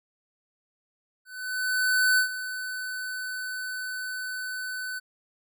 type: tone with ADSR envelope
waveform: square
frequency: 1507 Hz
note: F#6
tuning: 31 cents sharp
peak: -19 dBFS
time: 1.25-5 s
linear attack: 930 ms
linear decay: 100 ms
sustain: -13 dB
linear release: 22 ms
effects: none